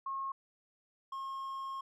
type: tone pair in turn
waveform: sine / triangle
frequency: 1083 / 1077.3 Hz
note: C#6 / C#6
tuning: -41 / -50 cents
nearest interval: unison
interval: 9 cents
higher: first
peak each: -35 / -36 dBFS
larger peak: first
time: 0.06-0.32 / 1.12-1.81 s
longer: second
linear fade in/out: 5 ms
effects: none